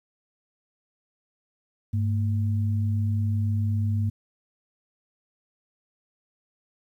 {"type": "tone pair together", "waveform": "sine", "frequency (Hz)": [101.1, 227], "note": ["G#2", "A#3"], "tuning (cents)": [-46, -46], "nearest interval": "octave + major second", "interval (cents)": 1400, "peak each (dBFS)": [-22, -32], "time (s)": [1.93, 4.1], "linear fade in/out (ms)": 10, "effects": ["10-bit"]}